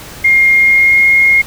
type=tone with pitch glide; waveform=sine; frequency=2127 to 2144 Hz; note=C7 to C7; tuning=+28 to +42 cents; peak=-5 dBFS; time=0.24-1.42 s; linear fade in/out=10 ms; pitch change=+14 cents; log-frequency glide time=0.52-1.01 s; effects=added 50 Hz sine -40 dBFS peak until 1.46 s + pink hiss -31 dBFS RMS until 1.46 s